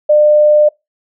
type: tone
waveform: sine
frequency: 600 Hz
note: D5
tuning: 37 cents sharp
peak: -5 dBFS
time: 0.09-0.69 s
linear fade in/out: 10 ms
effects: noise-tail reverb RT60 0.2 s tail -24 dB re dry